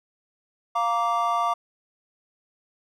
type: chord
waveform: triangle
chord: Bb major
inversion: second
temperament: just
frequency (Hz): 699.2 / 932.3 / 1165.4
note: F5 / Bb5 / D6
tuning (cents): +2 / 0 / -14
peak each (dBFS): -24 / -26 / -22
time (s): 0.75-1.54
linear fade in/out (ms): 10
effects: none